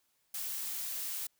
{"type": "noise", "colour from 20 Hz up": "blue", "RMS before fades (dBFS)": -38, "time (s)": [0.34, 1.27], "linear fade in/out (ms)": 5, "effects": ["white hiss -75 dBFS RMS until 1.39 s"]}